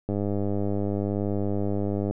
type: click train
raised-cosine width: 2 ms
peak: -15 dBFS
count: 205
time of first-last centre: 0.09-2.11 s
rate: 101 Hz
effects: none